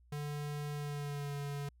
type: tone with pitch glide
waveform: square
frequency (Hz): 146.83 to 142.81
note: D3 to D3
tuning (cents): 0 to -48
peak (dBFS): -38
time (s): 0.12-1.69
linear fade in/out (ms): 5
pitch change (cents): -48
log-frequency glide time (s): 0.73-1.34
effects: added 60 Hz sine -61 dBFS peak until 1.8 s